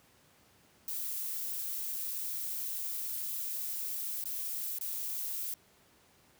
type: noise with dropouts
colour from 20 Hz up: violet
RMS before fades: -37 dBFS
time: 0.88-5.54 s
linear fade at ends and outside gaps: 1 ms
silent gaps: 4.24-4.255 / 4.786-4.81 s
effects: pink hiss -64 dBFS RMS until 6.39 s + high-pass 80 Hz 12 dB/octave